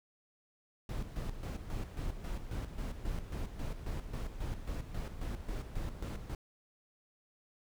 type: noise with tremolo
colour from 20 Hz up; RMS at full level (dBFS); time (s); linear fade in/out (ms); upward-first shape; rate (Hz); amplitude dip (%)
brown; -37; 0.89-6.35; 2; square; 3.7; 60
effects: none